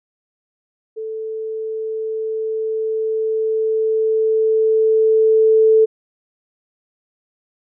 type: tone with level ramp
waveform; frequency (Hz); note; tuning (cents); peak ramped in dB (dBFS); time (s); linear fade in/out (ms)
sine; 440; A4; 0; -24 to -8; 0.96-5.86; 20
effects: none